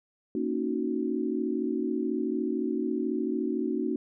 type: chord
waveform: sine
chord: D# minor seventh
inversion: second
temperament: equal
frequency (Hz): 233.1 / 277.2 / 311.1 / 370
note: A#3 / C#4 / D#4 / F#4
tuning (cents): 0 / 0 / 0 / 0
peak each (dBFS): -32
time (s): 0.35-3.96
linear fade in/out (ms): 2
effects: none